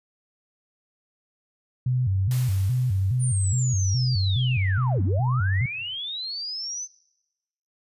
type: tone with vibrato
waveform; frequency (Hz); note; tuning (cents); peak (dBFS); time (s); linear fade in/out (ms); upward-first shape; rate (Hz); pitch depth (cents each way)
sine; 110; A2; 0; -20; 1.86-5.66; 5; square; 2.4; 240
type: noise with exponential decay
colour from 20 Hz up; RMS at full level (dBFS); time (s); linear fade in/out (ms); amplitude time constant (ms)
white; -36; 2.31-3.79; 1; 320
type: linear two-way sweep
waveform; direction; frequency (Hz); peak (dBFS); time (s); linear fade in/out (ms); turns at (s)
sine; down then up; 9350 to 155.56 to 6200; -29; 3.19-6.88; 50; 5.03
effects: noise-tail reverb RT60 1.0 s tail -23 dB re dry + resampled to 32000 Hz